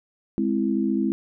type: chord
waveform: sine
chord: Ab augmented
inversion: none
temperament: equal with one note detuned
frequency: 207.7 / 261.6 / 330.8 Hz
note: Ab3 / C4 / E4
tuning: 0 / 0 / +6 cents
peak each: -24 / -25 / -25 dBFS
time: 0.38-1.12 s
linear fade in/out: 0 ms
effects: none